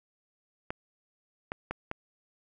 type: clicks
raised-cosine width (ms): 0.5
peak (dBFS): -18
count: 4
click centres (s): 0.705 / 1.519 / 1.71 / 1.914
effects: none